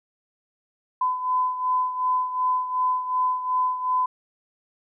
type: beating tone pair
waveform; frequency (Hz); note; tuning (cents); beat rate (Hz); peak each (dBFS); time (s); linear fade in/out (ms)
sine; 1010 / 1012.7; B5 / B5; +39 / +43; 2.7; -22 / -28; 1.01-4.06; 5
effects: none